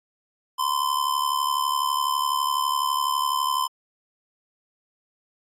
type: tone with amplitude modulation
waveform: square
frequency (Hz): 1029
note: C6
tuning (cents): -29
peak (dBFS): -19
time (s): 0.58-3.68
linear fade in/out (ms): 20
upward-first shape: sine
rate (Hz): 72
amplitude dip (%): 75
effects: AAC 64 kbps